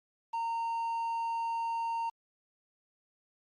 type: tone with quantisation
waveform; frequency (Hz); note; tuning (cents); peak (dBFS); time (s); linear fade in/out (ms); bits
triangle; 920; A#5; -23; -29; 0.33-2.1; 10; 9
effects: low-pass 6000 Hz 12 dB/octave + Opus 48 kbps